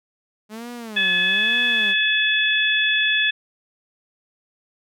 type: tone with vibrato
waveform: sawtooth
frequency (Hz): 208.2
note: G#3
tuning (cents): +5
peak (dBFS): -28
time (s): 0.49-1.95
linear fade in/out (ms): 50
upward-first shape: sine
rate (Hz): 1.1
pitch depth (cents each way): 260
type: harmonic tone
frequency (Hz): 858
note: A5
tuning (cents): -44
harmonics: 2 / 3 / 4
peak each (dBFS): -20 / -22 / -21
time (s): 0.96-3.31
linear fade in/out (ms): 10
effects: none